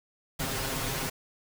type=noise with comb filter; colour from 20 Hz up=pink; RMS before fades=-32 dBFS; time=0.39-1.1 s; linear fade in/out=10 ms; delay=7.5 ms; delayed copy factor=+0.85; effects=none